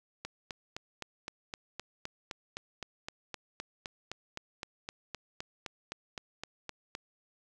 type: click train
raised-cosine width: 0.2 ms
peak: -21 dBFS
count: 27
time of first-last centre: 0.25-6.951 s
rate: 3.88 Hz
effects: none